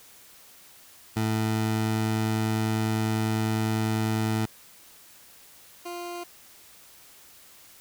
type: tone pair in turn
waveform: 20% pulse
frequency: 110 / 349.2 Hz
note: A2 / F4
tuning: 0 / 0 cents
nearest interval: octave + minor sixth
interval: 2000 cents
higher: second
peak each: -19 / -29 dBFS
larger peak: first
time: 1.16-4.46 / 5.85-6.24 s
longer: first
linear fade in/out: 10 ms
effects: white hiss -52 dBFS RMS until 7.8 s